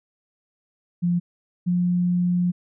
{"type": "tone pair in turn", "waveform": "sine", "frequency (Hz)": [174.6, 177.45], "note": ["F3", "F3"], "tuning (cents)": [0, 28], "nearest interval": "unison", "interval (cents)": 28, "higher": "second", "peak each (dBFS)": -18, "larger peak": "neither", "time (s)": [[1.02, 1.2], [1.66, 2.52]], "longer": "second", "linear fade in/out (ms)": 20, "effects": []}